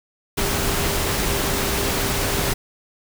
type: tone in noise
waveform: sine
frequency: 400 Hz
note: G4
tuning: 35 cents sharp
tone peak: -30 dBFS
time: 0.37-2.54 s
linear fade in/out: 10 ms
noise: pink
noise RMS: -22 dBFS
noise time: 0.37-2.54 s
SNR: -11 dB
effects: none